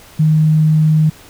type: tone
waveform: sine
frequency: 155.56 Hz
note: D#3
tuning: in tune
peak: -8 dBFS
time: 0.19-1.1 s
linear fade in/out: 10 ms
effects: pink hiss -41 dBFS RMS until 1.29 s